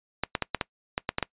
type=clicks; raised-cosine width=0.3 ms; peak=-9 dBFS; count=9; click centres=0.236 / 0.352 / 0.423 / 0.547 / 0.612 / 0.979 / 1.091 / 1.184 / 1.227 s; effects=noise-tail reverb RT60 0.1 s tail -23 dB re dry + resampled to 8000 Hz